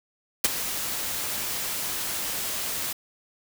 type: noise with ADSR envelope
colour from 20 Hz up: white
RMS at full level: -17 dBFS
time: 0.44-2.93 s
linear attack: 6 ms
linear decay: 25 ms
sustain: -13 dB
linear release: 7 ms
effects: none